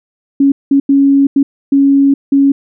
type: tone bursts at uneven times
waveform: sine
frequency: 277.2 Hz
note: C#4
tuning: in tune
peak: -5 dBFS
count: 6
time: 0.4-0.52 / 0.71-0.8 / 0.89-1.27 / 1.36-1.43 / 1.72-2.14 / 2.32-2.52 s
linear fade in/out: 5 ms
effects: none